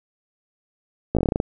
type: slowing click train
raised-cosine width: 2 ms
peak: -7 dBFS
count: 10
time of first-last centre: 1.15-1.401 s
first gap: 17 ms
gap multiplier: 1.12
effects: none